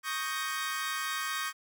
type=chord; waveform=sawtooth; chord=Eb dominant seventh; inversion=third; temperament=equal; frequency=1108.7 / 1244.5 / 1568 / 1864.7 Hz; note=Db6 / Eb6 / G6 / Bb6; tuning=0 / 0 / 0 / 0 cents; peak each=-34 dBFS; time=0.03-1.53 s; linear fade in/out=50 ms; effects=none